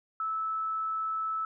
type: tone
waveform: sine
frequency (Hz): 1308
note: E6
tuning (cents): -14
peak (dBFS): -29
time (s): 0.2-1.45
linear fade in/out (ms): 2
effects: none